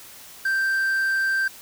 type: tone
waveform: triangle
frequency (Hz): 1568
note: G6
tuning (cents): 0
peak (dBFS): -18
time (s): 0.45-1.48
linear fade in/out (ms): 5
effects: white hiss -44 dBFS RMS until 1.61 s